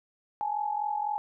sine tone pair together, 830.6 / 874.5 Hz, G#5 / A5, 0 / -11 cents, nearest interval minor second, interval 89 cents, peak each -29 / -33 dBFS, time 0.41-1.18 s, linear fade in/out 0 ms, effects none

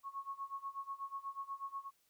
sine tone with tremolo, 1100 Hz, C#6, 14 cents flat, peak -38 dBFS, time 0.03-1.91 s, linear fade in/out 50 ms, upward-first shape sine, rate 8.2 Hz, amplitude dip 90%, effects white hiss -75 dBFS RMS until 2.09 s

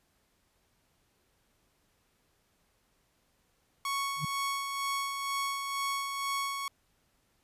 sawtooth tone with tremolo, 1108.7 Hz, C#6, in tune, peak -26 dBFS, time 3.85-6.68 s, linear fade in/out 2 ms, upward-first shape sine, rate 2.1 Hz, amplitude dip 40%
sine tone with exponential growth, 150.8 Hz, D3, 46 cents sharp, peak -27 dBFS, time 4.16-4.25 s, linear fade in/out 5 ms, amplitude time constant 19 ms
effects pink hiss -72 dBFS RMS until 7.43 s + resampled to 32000 Hz

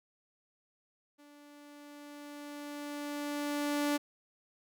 sawtooth tone with level ramp, 291.2 Hz, D4, 15 cents flat, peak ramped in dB -52 to -24 dBFS, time 1.18-3.98 s, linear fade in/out 20 ms, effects none

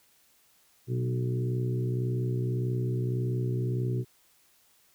harmonic tone with a mistuned harmonic, 61.74 Hz, B1, in tune, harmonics 2 / 3 / 4 / 5 / 6 / 7, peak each -27 / -40 / -43 / -41 / -36 / -43 dBFS, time 0.87-4.05 s, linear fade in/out 50 ms, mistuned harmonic 3, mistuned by +25 cents, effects white hiss -64 dBFS RMS until 4.94 s

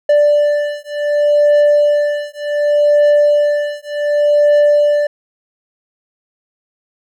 triangle beating tone pair, 587.3 / 587.97 Hz, D5 / D5, 0 / +2 cents, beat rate 0.67 Hz, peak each -11 dBFS, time 0.09-5.07 s, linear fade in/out 5 ms, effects none

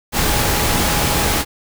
sine tone in noise, 831 Hz, G#5, 1 cent sharp, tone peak -27 dBFS, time 0.12-1.45 s, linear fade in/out 50 ms, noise pink, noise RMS -17 dBFS, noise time 0.12-1.45 s, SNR -13 dB, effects none

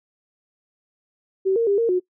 sine tone with pitch steps, 382.6 / 461.8 / 401.3 / 461.9 / 363.9 Hz, G4 / A#4 / G4 / A#4 / F#4, -42 / -16 / +41 / -16 / -29 cents, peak -16 dBFS, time 1.45-2 s, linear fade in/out 20 ms, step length 110 ms, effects noise-tail reverb RT60 0.1 s tail -21 dB re dry

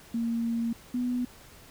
sine tone pair in turn, 231.5 / 246.9 Hz, A#3 / B3, -12 / 0 cents, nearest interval minor second, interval 112 cents, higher second, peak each -26 dBFS, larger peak neither, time 0.14-0.73 / 0.94-1.25 s, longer first, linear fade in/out 5 ms, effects pink hiss -52 dBFS RMS until 1.7 s

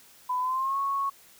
sine tone with pitch glide, 1001 to 1104.3 Hz, B5 to C#6, +23 to -7 cents, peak -25 dBFS, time 0.29-1.1 s, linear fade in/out 10 ms, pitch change +170 cents, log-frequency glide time 0.4-0.78 s, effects white hiss -55 dBFS RMS until 1.39 s

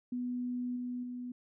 sine tone with level steps, 246.9 Hz, B3, in tune, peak -33 / -35 / -38 dBFS, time 0.12-1.32 s, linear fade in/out 5 ms, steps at 0.76 / 1.03 s, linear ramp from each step 5 ms, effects none

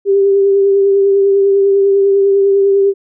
sine tone with vibrato, 395.2 Hz, G4, 14 cents sharp, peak -7 dBFS, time 0.05-2.94 s, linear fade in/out 50 ms, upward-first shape triangle, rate 10 Hz, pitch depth 26 cents each way, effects none

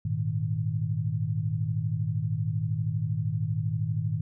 sine chord, Ab suspended second, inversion none, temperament equal, 103.83 / 116.54 / 155.56 Hz, Ab2 / Bb2 / Eb3, 0 / 0 / 0 cents, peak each -30 dBFS, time 0.05-4.21 s, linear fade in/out 5 ms, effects none

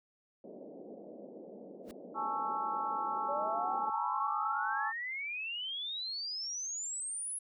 white band-pass noise, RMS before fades -49 dBFS, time 0.44-3.9 s, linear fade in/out 2 ms, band 190 to 620 Hz, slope 48 dB/octave
pink noise with exponential growth, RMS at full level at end -48 dBFS, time 1.83-1.91 s, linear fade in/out 0 ms, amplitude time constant 16 ms
sine chord, A major seventh, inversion third, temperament equal with one note detuned, 830.6 / 880 / 1108.7 / 1327.7 Hz, G#5 / A5 / C#6 / E6, 0 / 0 / 0 / +12 cents, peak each -38 dBFS, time 2.14-4.93 s, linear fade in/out 50 ms
sine exponential sweep, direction up, 559 to 10650 Hz, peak -36 dBFS, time 3.28-7.39 s, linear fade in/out 10 ms
effects none

